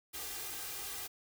white noise with comb filter, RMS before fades -42 dBFS, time 0.13-1.08 s, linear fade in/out 20 ms, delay 2.5 ms, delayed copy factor +0.7, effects none

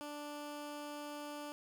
15% pulse tone, 293.7 Hz, D4, in tune, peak -37 dBFS, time 0.01-1.52 s, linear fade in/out 0 ms, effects none

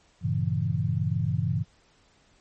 sine chord, G diminished seventh, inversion none, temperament equal, 98 / 116.54 / 138.59 / 164.81 Hz, G2 / Bb2 / Db3 / Fb3, 0 / 0 / 0 / 0 cents, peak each -29 dBFS, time 0.21-1.65 s, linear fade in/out 50 ms, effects pink hiss -62 dBFS RMS until 2.4 s + MP3 32 kbps

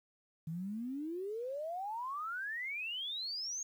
sine exponential sweep, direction up, 155.4 to 6645 Hz, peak -37 dBFS, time 0.47-3.63 s, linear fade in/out 5 ms, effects 11-bit

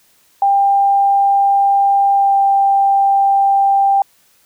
sine tone with pitch glide, 795 to 790 Hz, G5 to G5, +24 to +13 cents, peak -9 dBFS, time 0.42-4.02 s, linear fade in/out 2 ms, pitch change -11 cents, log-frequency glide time 2.13-2.36 s, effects white hiss -54 dBFS RMS until 4.45 s

